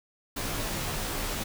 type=noise with comb filter; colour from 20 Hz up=pink; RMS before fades=-32 dBFS; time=0.36-1.44 s; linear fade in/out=10 ms; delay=16 ms; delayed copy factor=-0.8; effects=none